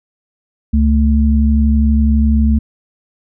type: tone pair together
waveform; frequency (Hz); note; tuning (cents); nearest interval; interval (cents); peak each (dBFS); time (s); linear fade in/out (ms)
sine; 69.6 / 221; C#2 / A3; +8 / +8; octave + minor sixth; 2000; -10 / -13; 0.73-2.59; 10
effects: none